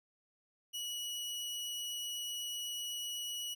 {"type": "tone", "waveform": "sawtooth", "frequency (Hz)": 2927, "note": "F#7", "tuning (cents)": -19, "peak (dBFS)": -35, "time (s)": [0.73, 3.55], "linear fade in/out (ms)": 20, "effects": []}